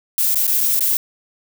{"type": "noise with dropouts", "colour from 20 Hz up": "violet", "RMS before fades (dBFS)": -17, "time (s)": [0.18, 0.97], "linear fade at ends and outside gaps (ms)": 1, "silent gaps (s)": [[0.346, 0.356], [0.469, 0.477], [0.606, 0.61], [0.794, 0.807]], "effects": []}